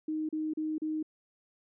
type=tone bursts; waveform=sine; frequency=311.1 Hz; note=D#4; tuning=in tune; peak=-30 dBFS; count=4; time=0.08-1.028 s; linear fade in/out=5 ms; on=210 ms; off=36 ms; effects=none